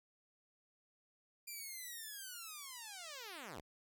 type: linear sweep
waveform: 5% pulse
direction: down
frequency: 2400 to 54 Hz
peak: -36 dBFS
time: 1.47-3.61 s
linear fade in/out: 10 ms
effects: none